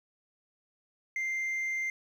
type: tone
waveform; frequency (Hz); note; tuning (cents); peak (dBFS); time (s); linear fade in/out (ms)
sine; 2093; C7; 0; -27; 1.16-1.9; 2
effects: tanh soft clip ceiling -29 dBFS + 10-bit